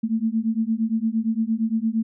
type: beating tone pair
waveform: sine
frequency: 219.4 / 228.1 Hz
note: A3 / A#3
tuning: -5 / -37 cents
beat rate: 8.7 Hz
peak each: -23 dBFS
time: 0.03-2.03 s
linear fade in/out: 10 ms
effects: none